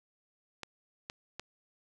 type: clicks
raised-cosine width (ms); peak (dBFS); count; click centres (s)
0.2; -22; 3; 0.633 / 1.099 / 1.396
effects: none